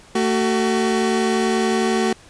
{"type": "tone pair together", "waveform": "30% pulse", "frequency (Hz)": [224.3, 377.2], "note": ["A3", "F#4"], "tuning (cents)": [34, 33], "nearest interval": "major sixth", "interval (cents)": 899, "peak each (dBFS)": -17, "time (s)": [0.15, 2.13], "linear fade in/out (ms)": 5, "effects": ["pink hiss -47 dBFS RMS until 2.29 s", "resampled to 22050 Hz"]}